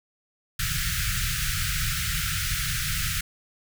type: band-stop noise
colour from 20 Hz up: pink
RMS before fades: -27 dBFS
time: 0.59-3.21 s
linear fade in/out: 5 ms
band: 170 to 1300 Hz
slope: 96 dB/octave
effects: none